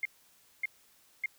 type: tone bursts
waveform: sine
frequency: 2127 Hz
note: C7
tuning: 28 cents sharp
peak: -28 dBFS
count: 3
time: 0.03-1.259 s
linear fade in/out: 2 ms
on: 23 ms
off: 580 ms
effects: white hiss -64 dBFS RMS until 1.38 s